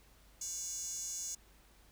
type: tone with high-pass filter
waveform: square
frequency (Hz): 317.2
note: D#4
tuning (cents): +33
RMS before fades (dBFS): -41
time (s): 0.41-1.35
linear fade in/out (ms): 5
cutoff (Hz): 6600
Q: 8.1
effects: added 50 Hz sine -64 dBFS peak until 1.91 s + pink hiss -65 dBFS RMS until 1.91 s